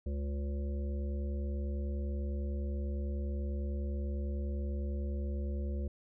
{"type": "harmonic tone", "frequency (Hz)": 70.8, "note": "C#2", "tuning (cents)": 37, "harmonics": [1, 3, 5, 7, 8], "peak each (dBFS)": [-33, -43, -47, -50, -51], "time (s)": [0.06, 5.88], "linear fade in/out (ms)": 5, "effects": []}